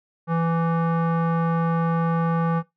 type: tone with low-pass filter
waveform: square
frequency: 166.2 Hz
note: E3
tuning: 15 cents sharp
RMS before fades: -22 dBFS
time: 0.27-2.63 s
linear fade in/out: 50 ms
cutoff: 1200 Hz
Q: 2.5
effects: noise-tail reverb RT60 0.2 s tail -20 dB re dry